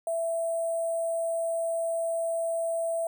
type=tone with sample-and-hold; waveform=sine; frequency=665 Hz; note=E5; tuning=15 cents sharp; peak=-26 dBFS; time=0.07-3.07 s; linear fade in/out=2 ms; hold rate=8820 Hz; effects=none